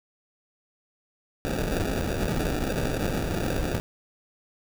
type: noise with sample-and-hold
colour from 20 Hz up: pink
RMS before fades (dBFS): -27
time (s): 1.45-3.8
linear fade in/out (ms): 0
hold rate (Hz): 1050
effects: none